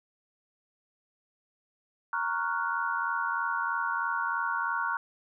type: chord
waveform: sine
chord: Gb major seventh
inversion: first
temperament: equal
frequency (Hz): 932.3 / 1108.7 / 1396.9 / 1480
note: Bb5 / Db6 / F6 / Gb6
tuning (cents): 0 / 0 / 0 / 0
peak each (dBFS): -33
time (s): 2.13-4.97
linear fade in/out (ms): 2
effects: none